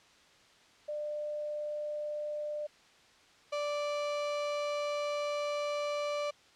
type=tone pair in turn; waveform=sine / 35% pulse; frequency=597 / 585.7 Hz; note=D5 / D5; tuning=+28 / -5 cents; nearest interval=unison; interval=33 cents; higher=first; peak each=-34 / -30 dBFS; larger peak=second; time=0.88-2.67 / 3.52-6.31 s; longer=second; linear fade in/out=10 ms; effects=white hiss -61 dBFS RMS until 6.55 s + low-pass 5000 Hz 12 dB/octave